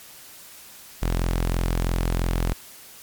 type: tone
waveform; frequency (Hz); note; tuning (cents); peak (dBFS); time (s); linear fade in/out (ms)
sawtooth; 43; F1; -26; -17; 1.02-2.53; 0
effects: white hiss -45 dBFS RMS until 3.02 s + MP3 96 kbps